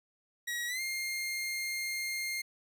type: tone with pitch glide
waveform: sawtooth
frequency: 1910 to 2119 Hz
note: A#6 to C7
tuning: +42 to +21 cents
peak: -30 dBFS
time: 0.47-2.42 s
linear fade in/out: 10 ms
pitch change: +179 cents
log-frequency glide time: 0.67-0.81 s
effects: none